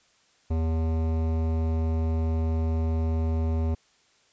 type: tone with hard clipping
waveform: sine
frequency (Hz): 80.7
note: E2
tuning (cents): -36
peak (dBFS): -25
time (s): 0.5-3.75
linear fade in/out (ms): 10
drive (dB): 16
effects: white hiss -63 dBFS RMS until 4.32 s + resampled to 16000 Hz